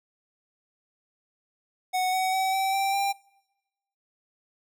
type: tone with pitch steps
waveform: square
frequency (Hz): 740 / 750.3 / 760.8 / 771.4 / 782.2 / 793.1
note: F#5 / F#5 / F#5 / G5 / G5 / G5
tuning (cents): 0 / +24 / +48 / -28 / -4 / +20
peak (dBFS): -24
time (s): 1.93-3.13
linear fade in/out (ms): 20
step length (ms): 200
effects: noise-tail reverb RT60 1.0 s tail -26 dB re dry